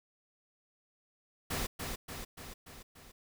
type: noise with echo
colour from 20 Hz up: pink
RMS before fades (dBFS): -35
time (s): 1.5-1.67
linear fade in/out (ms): 10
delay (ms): 290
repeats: 5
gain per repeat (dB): -4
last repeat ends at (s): 3.12
effects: none